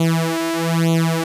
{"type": "tone with flanger", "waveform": "sawtooth", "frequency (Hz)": 164.81, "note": "E3", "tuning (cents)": 0, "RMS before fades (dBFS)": -18, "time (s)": [0, 1.24], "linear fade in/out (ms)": 5, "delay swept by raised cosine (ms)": [0.29, 3.19], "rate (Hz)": 1.1, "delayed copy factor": 1, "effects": ["resampled to 32000 Hz"]}